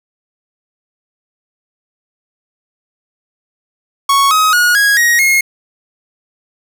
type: tone with pitch steps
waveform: 45% pulse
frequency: 1108.7 / 1266.2 / 1446.1 / 1651.6 / 1886.3 / 2154 Hz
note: C#6 / D#6 / F#6 / G#6 / A#6 / C7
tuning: 0 / +30 / -40 / -10 / +20 / +50 cents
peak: -8 dBFS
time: 4.09-5.41 s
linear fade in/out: 5 ms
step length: 220 ms
effects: none